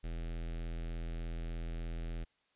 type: tone with notch filter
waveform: square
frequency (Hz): 41.67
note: E1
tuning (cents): +19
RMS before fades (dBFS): -39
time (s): 0.03-2.25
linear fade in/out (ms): 20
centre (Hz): 1000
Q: 1.3
effects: white hiss -75 dBFS RMS until 2.55 s + resampled to 8000 Hz